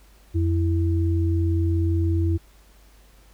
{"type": "tone pair together", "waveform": "sine", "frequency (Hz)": [87.31, 330.3], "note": ["F2", "E4"], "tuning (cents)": [0, 4], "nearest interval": "octave + major seventh", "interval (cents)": 2304, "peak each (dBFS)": [-19, -26], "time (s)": [0.34, 2.38], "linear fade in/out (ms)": 20, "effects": ["added 50 Hz sine -51 dBFS peak until 3.33 s", "pink hiss -57 dBFS RMS until 3.33 s"]}